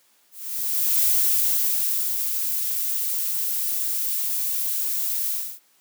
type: noise with ADSR envelope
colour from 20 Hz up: violet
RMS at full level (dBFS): -19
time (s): 0.31-5.6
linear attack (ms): 730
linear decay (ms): 1100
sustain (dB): -6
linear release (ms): 290
effects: white hiss -61 dBFS RMS until 5.8 s + high-pass 200 Hz 12 dB/octave